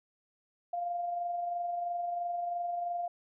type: tone with amplitude modulation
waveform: sine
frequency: 698.5 Hz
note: F5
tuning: in tune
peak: -30 dBFS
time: 0.73-3.08 s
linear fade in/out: 5 ms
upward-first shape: sine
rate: 23 Hz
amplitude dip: 35%
effects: none